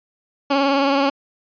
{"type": "tone with vibrato", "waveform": "15% pulse", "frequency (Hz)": 277.2, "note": "C#4", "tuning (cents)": 0, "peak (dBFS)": -9, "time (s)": [0.5, 1.1], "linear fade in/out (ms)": 10, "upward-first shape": "triangle", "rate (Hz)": 19, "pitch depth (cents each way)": 49, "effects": ["resampled to 11025 Hz"]}